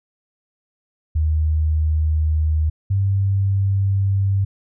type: tone pair in turn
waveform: sine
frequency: 77.78 / 98 Hz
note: D#2 / G2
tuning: 0 / 0 cents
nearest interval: major third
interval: 400 cents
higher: second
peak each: -15 dBFS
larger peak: neither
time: 1.15-2.7 / 2.9-4.45 s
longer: neither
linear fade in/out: 10 ms
effects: none

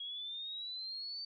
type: exponential sweep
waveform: sine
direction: up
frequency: 3291 to 4600 Hz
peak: -40 dBFS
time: 0-1.25 s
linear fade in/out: 5 ms
effects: none

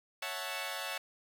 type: chord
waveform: 10% pulse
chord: F# minor seventh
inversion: second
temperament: equal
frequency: 554.4 / 659.3 / 740 / 880 Hz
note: C#5 / E5 / F#5 / A5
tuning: 0 / 0 / 0 / 0 cents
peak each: -34 dBFS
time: 0.22-0.98 s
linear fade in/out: 5 ms
effects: none

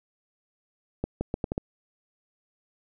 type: accelerating click train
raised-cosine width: 2 ms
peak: -14 dBFS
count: 6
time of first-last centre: 1.04-1.579 s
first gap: 170 ms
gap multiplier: 0.77
effects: none

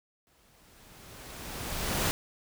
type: noise with exponential growth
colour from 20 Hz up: pink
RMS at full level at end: -27 dBFS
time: 0.27-2.11 s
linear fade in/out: 0 ms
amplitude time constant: 400 ms
effects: none

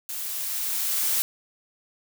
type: noise with level ramp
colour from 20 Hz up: blue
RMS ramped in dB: -33 to -23 dBFS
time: 0.09-1.22 s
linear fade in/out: 0 ms
effects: none

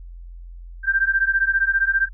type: beating tone pair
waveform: sine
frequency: 1571 / 1586 Hz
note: G6 / G6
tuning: +3 / +20 cents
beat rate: 15 Hz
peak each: -19 / -20 dBFS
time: 0.83-2.09 s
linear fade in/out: 50 ms
effects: added 43 Hz sine -35 dBFS peak until 2.13 s

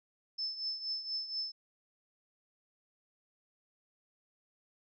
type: tone with tremolo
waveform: sine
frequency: 5260 Hz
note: E8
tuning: 5 cents flat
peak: -32 dBFS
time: 0.38-1.52 s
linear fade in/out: 10 ms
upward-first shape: triangle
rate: 4.2 Hz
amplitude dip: 75%
effects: none

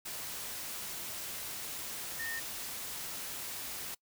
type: tone in noise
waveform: sine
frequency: 1831 Hz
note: A#6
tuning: 32 cents flat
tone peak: -37 dBFS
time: 2.19-2.4 s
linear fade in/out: 10 ms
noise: white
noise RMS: -41 dBFS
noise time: 0.05-3.95 s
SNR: +1 dB
effects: noise-tail reverb RT60 0.1 s tail -24 dB re dry

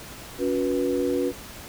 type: tone cluster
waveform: sine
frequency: 280.3 / 363.5 / 486.3 Hz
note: C#4 / F#4 / B4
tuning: +19 / -31 / -27 cents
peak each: -26 / -26 / -26 dBFS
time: 0.38-1.33 s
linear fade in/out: 50 ms
effects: pink hiss -41 dBFS RMS until 1.68 s

